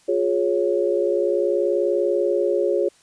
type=chord; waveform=sine; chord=Db major; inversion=first; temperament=equal with one note detuned; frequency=354.9 / 415.3 / 554.4 Hz; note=F4 / Ab4 / Db5; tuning=+28 / 0 / 0 cents; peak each=-22 dBFS; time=0.08-2.89 s; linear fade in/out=10 ms; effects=white hiss -56 dBFS RMS until 3.02 s + resampled to 22050 Hz